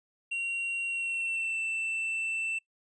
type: tone with pitch glide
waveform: triangle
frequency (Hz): 2750 to 2670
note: F7 to E7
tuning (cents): -27 to +22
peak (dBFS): -28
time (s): 0.31-2.59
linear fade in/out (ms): 10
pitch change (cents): -51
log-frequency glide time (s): 0.87-1.59
effects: noise-tail reverb RT60 0.1 s tail -24 dB re dry + resampled to 22050 Hz